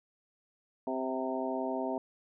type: harmonic tone with a mistuned harmonic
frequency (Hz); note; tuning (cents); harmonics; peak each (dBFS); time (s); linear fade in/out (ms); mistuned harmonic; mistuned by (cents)
130.81; C3; 0; 2 / 3 / 4 / 5 / 6 / 7; -36 / -38 / -41 / -36 / -42 / -40; 0.87-1.98; 2; 6; -33
effects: none